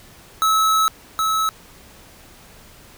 square tone pair in turn, 1297 / 1297 Hz, E6 / E6, -28 / -28 cents, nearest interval unison, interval 0 cents, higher neither, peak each -15 / -18 dBFS, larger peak first, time 0.42-0.88 / 1.19-1.49 s, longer first, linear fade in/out 0 ms, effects pink hiss -46 dBFS RMS until 2.97 s

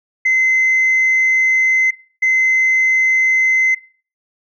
sine tone pair in turn, 2057 / 2057 Hz, C7 / C7, -30 / -30 cents, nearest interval unison, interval 0 cents, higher neither, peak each -9 dBFS, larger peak neither, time 0.25-1.91 / 2.22-3.75 s, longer first, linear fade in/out 10 ms, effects noise-tail reverb RT60 0.4 s tail -20 dB re dry + tanh soft clip ceiling -8 dBFS

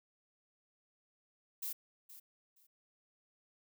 violet noise with echo, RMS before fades -40 dBFS, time 1.62-1.73 s, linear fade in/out 10 ms, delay 470 ms, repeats 2, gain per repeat -14 dB, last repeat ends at 2.67 s, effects none

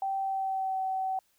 sine tone with pitch glide, 777 to 760.6 Hz, G5 to F#5, -16 to +48 cents, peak -28 dBFS, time 0.02-1.19 s, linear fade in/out 2 ms, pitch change -36 cents, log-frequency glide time 0.18-0.8 s, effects white hiss -70 dBFS RMS until 1.38 s

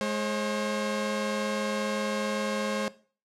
sawtooth tone pair together, 210 / 537.6 Hz, G#3 / C5, +19 / +47 cents, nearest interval octave + major third, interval 1628 cents, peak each -26 dBFS, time 0.01-2.88 s, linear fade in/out 0 ms, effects noise-tail reverb RT60 0.4 s tail -18 dB re dry + low-pass 8000 Hz 12 dB/octave

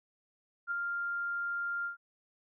sine tone with ADSR envelope, 1396.9 Hz, F6, in tune, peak -29 dBFS, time 0.67-1.97 s, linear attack 44 ms, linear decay 5 ms, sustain -3 dB, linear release 120 ms, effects none

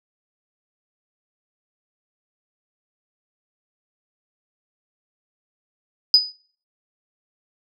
sine tone with exponential decay, 4978 Hz, D#8, in tune, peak -5 dBFS, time 6.14-6.32 s, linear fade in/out 1 ms, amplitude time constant 38 ms, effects noise-tail reverb RT60 0.5 s tail -21 dB re dry + tanh soft clip ceiling -2 dBFS

